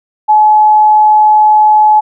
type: tone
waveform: sine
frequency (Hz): 853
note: G#5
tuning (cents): +46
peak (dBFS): -3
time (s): 0.28-2.01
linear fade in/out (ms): 20
effects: none